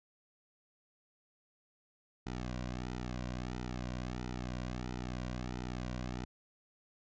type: tone with flanger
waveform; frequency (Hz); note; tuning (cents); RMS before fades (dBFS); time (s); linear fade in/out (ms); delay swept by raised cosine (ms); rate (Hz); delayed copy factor
sawtooth; 61.74; B1; 0; -40; 2.26-6.25; 5; 1.8 to 2.34; 1.5; -1
effects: resampled to 16000 Hz